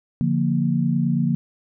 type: chord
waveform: sine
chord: Bb major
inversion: first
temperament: just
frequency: 145.68 / 174.81 / 233.1 Hz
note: D3 / F3 / Bb3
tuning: -14 / +2 / 0 cents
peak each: -22 dBFS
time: 0.21-1.35 s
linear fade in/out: 0 ms
effects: none